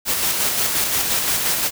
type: noise with tremolo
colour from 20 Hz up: white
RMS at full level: -19 dBFS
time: 0.05-1.71 s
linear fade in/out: 50 ms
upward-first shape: square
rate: 5.7 Hz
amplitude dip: 30%
effects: none